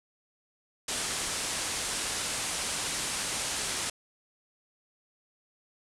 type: low-pass noise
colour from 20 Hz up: white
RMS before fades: -33 dBFS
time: 0.88-3.9 s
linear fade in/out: 5 ms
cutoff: 10000 Hz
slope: 48 dB/octave
effects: none